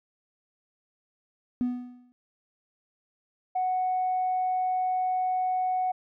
triangle tone with exponential decay, 246.9 Hz, B3, in tune, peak -18 dBFS, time 1.61-2.12 s, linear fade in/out 0 ms, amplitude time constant 110 ms
sine tone, 740 Hz, F#5, in tune, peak -23 dBFS, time 3.55-5.92 s, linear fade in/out 10 ms
effects tanh soft clip ceiling -20 dBFS

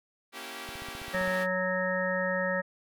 5% pulse chord, A# diminished seventh, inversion none, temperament equal with one note detuned, 233.1 / 277.2 / 329.6 / 387.3 Hz, A#3 / C#4 / E4 / G4, 0 / 0 / 0 / -21 cents, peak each -34 / -34 / -36 / -31 dBFS, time 0.32-1.47 s, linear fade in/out 50 ms
click train, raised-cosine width 5 ms, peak -34 dBFS, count 10, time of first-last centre 0.69-1.278 s, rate 15.3 Hz
harmonic tone, 185 Hz, F#3, in tune, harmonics 1 / 3 / 5 / 7 / 9 / 10, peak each -35 / -30 / -39 / -38 / -37 / -32 dBFS, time 1.13-2.62 s, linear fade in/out 20 ms
effects none

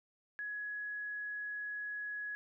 sine tone, 1679 Hz, G#6, 18 cents sharp, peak -38 dBFS, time 0.39-2.35 s, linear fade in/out 0 ms, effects none

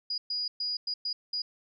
sine tone bursts at uneven times, 4899 Hz, D#8, 28 cents flat, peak -29 dBFS, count 6, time 0.1-0.18 / 0.3-0.48 / 0.6-0.77 / 0.87-0.94 / 1.05-1.13 / 1.33-1.42 s, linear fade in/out 5 ms, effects none

